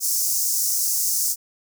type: high-pass noise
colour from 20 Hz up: pink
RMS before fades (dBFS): -22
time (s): 0-1.36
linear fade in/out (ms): 50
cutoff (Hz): 5400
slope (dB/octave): 48
effects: none